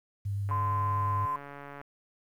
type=tone with vibrato; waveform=sine; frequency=100 Hz; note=G2; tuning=35 cents sharp; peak=-29 dBFS; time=0.25-1.26 s; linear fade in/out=10 ms; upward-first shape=square; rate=8.6 Hz; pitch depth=9 cents each way
type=click train; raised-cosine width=0.5 ms; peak=-28 dBFS; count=189; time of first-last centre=0.49-1.814 s; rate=142 Hz
type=tone; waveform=sine; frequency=1031 Hz; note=C6; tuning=26 cents flat; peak=-28 dBFS; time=0.51-1.36 s; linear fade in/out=2 ms
effects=low-pass 2000 Hz 12 dB/octave + 10-bit